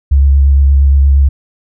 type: tone with vibrato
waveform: sine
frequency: 69.2 Hz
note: C#2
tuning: 2 cents flat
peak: -4 dBFS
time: 0.11-1.29 s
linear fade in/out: 10 ms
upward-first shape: sine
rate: 8.6 Hz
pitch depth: 24 cents each way
effects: none